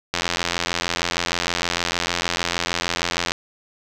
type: click train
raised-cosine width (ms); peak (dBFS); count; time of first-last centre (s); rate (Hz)
0.2; -3; 276; 0.14-3.319; 86.5
effects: none